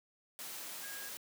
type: tone in noise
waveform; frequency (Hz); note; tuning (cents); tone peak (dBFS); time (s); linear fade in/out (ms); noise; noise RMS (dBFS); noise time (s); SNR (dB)
sine; 1639; G#6; -23; -48; 0.83-1.09; 0; white; -45; 0.39-1.17; -6
effects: high-pass 200 Hz 12 dB/octave